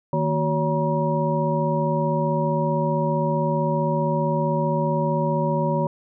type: tone cluster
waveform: sine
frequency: 156.1 / 231.5 / 370.2 / 563 / 953 Hz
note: D#3 / A#3 / F#4 / C#5 / A#5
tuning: +6 / -12 / +1 / +27 / +38 cents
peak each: -23 / -28 / -29 / -25 / -26 dBFS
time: 0.13-5.87 s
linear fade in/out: 2 ms
effects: none